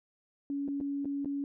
sine tone with dropouts, 281.4 Hz, C#4, 26 cents sharp, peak -31 dBFS, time 0.5-1.44 s, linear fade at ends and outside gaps 1 ms, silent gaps 0.679-0.685 / 0.803-0.81 / 1.047-1.055 / 1.247-1.257 s, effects none

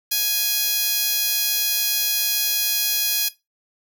10% pulse tone with high-pass filter, 830.6 Hz, G#5, in tune, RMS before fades -21 dBFS, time 0.11-3.29 s, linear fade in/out 10 ms, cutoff 5500 Hz, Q 0.56, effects noise-tail reverb RT60 0.2 s tail -17 dB re dry

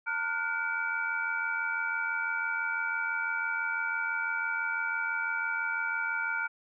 sine tone cluster, 904 / 1412 / 1498 / 2300 Hz, A5 / F6 / F#6 / D7, +47 / +19 / +21 / -37 cents, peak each -38 / -31 / -36 / -36 dBFS, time 0.06-6.48 s, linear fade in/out 20 ms, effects none

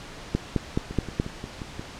two click trains, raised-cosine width 3 ms, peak -9 / -21 dBFS, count 5 / 6, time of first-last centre 0.35-1.199 / 0.91-1.795 s, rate 4.71 / 5.65 Hz, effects pink hiss -41 dBFS RMS until 1.99 s + low-pass 6000 Hz 12 dB/octave

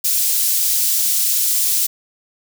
white high-pass noise, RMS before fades -17 dBFS, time 0.04-1.87 s, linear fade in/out 10 ms, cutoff 5100 Hz, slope 12 dB/octave, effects none

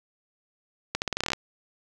accelerating click train, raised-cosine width 0.2 ms, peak -9 dBFS, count 12, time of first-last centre 0.95-1.333 s, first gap 69 ms, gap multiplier 0.85, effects none

